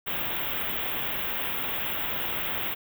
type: band-stop noise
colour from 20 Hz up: white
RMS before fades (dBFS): -30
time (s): 0.06-2.75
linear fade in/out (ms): 20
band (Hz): 3600 to 14000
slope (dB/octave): 96
effects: none